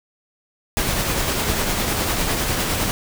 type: noise with tremolo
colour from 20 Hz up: pink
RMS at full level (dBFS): -20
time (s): 0.77-2.91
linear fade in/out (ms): 0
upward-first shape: triangle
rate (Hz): 9.9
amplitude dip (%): 35
effects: none